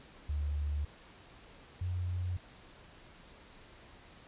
sine tone pair in turn, 73.3 / 89.68 Hz, D2 / F2, -3 / +46 cents, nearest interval minor third, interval 349 cents, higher second, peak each -31 / -32 dBFS, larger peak first, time 0.29-0.85 / 1.81-2.37 s, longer neither, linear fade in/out 5 ms, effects pink hiss -56 dBFS RMS until 4.27 s + resampled to 8000 Hz

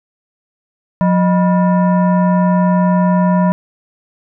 sine tone with frequency modulation, 180 Hz, F#3, 47 cents flat, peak -9 dBFS, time 1.01-3.52 s, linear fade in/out 0 ms, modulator 798 Hz, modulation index 0.74, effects none

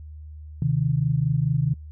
sine tone pair together, 130 / 154.6 Hz, C3 / D#3, -11 / -11 cents, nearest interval minor third, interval 300 cents, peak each -22 dBFS, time 0.62-1.74 s, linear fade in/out 2 ms, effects noise-tail reverb RT60 0.1 s tail -21 dB re dry + added 76 Hz sine -37 dBFS peak until 1.91 s

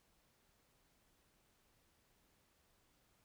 silence, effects pink hiss -75 dBFS RMS until 3.24 s

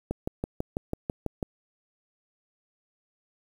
click train, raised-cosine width 2 ms, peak -15 dBFS, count 9, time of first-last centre 0.11-1.428 s, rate 6.07 Hz, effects 8-bit

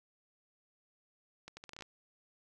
accelerating click train, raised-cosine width 0.2 ms, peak -30 dBFS, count 9, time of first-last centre 1.48-1.823 s, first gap 90 ms, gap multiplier 0.77, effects none

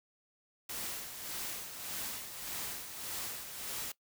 white noise with tremolo, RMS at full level -39 dBFS, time 0.69-3.92 s, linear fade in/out 5 ms, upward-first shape sine, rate 1.7 Hz, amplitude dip 55%, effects noise-tail reverb RT60 0.1 s tail -20 dB re dry

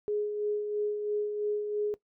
sine tone with tremolo, 417.7 Hz, G#4, 10 cents sharp, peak -26 dBFS, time 0.08-1.94 s, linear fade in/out 0 ms, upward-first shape sine, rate 3 Hz, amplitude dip 45%, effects noise-tail reverb RT60 0.1 s tail -18 dB re dry

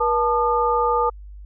sine tone cluster, 480.1 / 879 / 1213 Hz, B4 / A5 / D#6, -49 / -2 / -44 cents, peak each -21 dBFS, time 0-1.1 s, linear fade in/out 10 ms, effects added 50 Hz sine -36 dBFS peak until 1.45 s

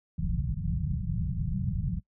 white low-pass noise, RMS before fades -30 dBFS, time 0.18-2 s, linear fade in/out 5 ms, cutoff 190 Hz, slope 96 dB/octave, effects noise-tail reverb RT60 0.1 s tail -22 dB re dry

